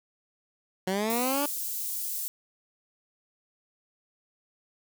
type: linear sweep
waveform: 15% pulse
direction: up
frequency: 182.2 to 294.3 Hz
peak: -20 dBFS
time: 0.87-1.46 s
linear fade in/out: 5 ms
type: high-pass noise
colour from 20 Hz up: white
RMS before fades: -33 dBFS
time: 1.1-2.28 s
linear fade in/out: 0 ms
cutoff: 7900 Hz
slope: 12 dB/octave
effects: none